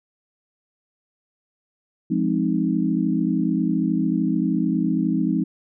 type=chord; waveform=sine; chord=F minor seventh; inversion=none; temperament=equal; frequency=174.61 / 207.7 / 261.6 / 311.1 Hz; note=F3 / Ab3 / C4 / Eb4; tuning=0 / 0 / 0 / 0 cents; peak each=-24 dBFS; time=2.1-5.44 s; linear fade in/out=10 ms; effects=none